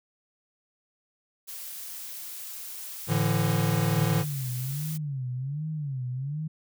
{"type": "noise", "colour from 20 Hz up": "blue", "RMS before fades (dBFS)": -39, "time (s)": [1.47, 4.98], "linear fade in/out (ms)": 20}
{"type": "chord", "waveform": "square", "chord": "A suspended fourth", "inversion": "none", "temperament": "equal with one note detuned", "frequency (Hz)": [110, 146.83, 167.79], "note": ["A2", "D3", "E3"], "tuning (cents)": [0, 0, 31], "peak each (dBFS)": -28, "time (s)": [3.07, 4.25], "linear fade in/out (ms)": 50}
{"type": "tone with vibrato", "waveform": "sine", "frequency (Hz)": 140, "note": "C#3", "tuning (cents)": 18, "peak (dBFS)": -29, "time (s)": [3.96, 6.48], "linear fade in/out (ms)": 10, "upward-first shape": "sine", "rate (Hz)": 1.3, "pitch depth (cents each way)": 200}
{"effects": []}